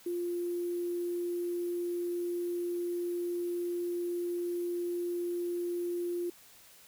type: tone with sample-and-hold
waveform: sine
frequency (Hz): 349.2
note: F4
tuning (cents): 0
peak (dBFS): -31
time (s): 0.06-6.3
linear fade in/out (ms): 5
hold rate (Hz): 11025
effects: white hiss -57 dBFS RMS until 6.87 s